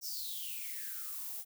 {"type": "noise with high-pass filter sweep", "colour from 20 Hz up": "violet", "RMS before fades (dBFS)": -41, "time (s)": [0.01, 1.45], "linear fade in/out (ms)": 50, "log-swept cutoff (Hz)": [5600, 720], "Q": 9.6, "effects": []}